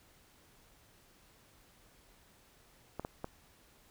clicks, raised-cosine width 1 ms, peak -24 dBFS, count 3, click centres 2.996 / 3.049 / 3.244 s, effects pink hiss -64 dBFS RMS until 3.9 s

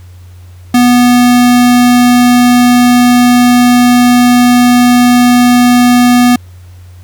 square tone, 245.1 Hz, B3, 13 cents flat, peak -4 dBFS, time 0.74-6.36 s, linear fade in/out 5 ms, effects added 90 Hz sine -30 dBFS peak until 7.03 s + pink hiss -46 dBFS RMS until 7.03 s

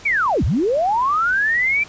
sine linear two-way sweep, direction down then up, 2368 to 49 to 2368 Hz, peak -15 dBFS, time 0.05-1.84 s, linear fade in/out 10 ms, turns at 0.44 s, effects pink hiss -41 dBFS RMS until 1.88 s + resampled to 16000 Hz

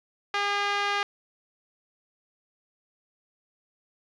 5% pulse tone with band-pass filter, 405.6 Hz, G#4, 41 cents flat, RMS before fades -27 dBFS, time 0.34-1.03 s, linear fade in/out 2 ms, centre 1100 Hz, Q 0.81, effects resampled to 22050 Hz + 9-bit

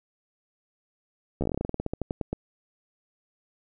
slowing click train, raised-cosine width 2 ms, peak -15 dBFS, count 20, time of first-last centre 1.41-2.33 s, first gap 13 ms, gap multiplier 1.13, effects none

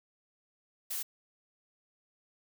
blue noise, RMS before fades -36 dBFS, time 0.9-1.03 s, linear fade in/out 10 ms, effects none

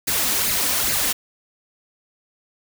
white noise with flanger, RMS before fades -21 dBFS, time 0.07-1.13 s, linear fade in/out 10 ms, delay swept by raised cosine 0.43 to 4.03 ms, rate 2.4 Hz, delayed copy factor +0.6, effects none

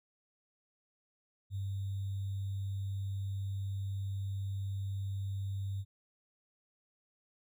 sine tone with sample-and-hold, 98 Hz, G2, in tune, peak -34 dBFS, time 1.5-5.85 s, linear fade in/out 50 ms, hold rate 3675 Hz, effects none

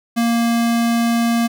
square tone, 233.1 Hz, A#3, in tune, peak -15 dBFS, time 0.16-1.48 s, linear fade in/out 20 ms, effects none

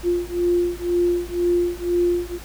sine beating tone pair, 349.2 / 351.2 Hz, F4 / F4, 0 / +10 cents, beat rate 2 Hz, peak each -21 dBFS, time 0.03-2.39 s, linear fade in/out 50 ms, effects added 55 Hz sine -36 dBFS peak until 2.44 s + pink hiss -41 dBFS RMS until 2.44 s

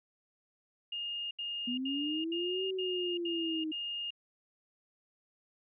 sine tone bursts, 2835 Hz, F7, 25 cents sharp, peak -35 dBFS, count 7, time 0.92-4.106 s, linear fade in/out 5 ms, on 390 ms, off 76 ms
sine linear two-way sweep, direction up then down, 240.2 to 383 to 310.2 Hz, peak -33 dBFS, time 1.67-3.72 s, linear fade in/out 10 ms, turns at 2.65 s
effects none

